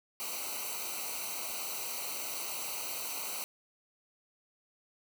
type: noise with comb filter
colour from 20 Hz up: white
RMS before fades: -38 dBFS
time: 0.2-3.44 s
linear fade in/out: 0 ms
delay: 0.58 ms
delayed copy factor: -0.95
effects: none